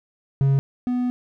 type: tone pair in turn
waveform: triangle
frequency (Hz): 137.1 / 247.6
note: C#3 / B3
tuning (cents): -19 / +5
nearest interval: minor seventh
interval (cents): 1024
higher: second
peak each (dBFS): -13 / -18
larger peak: first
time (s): 0.41-0.59 / 0.87-1.1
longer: second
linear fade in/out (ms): 0
effects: none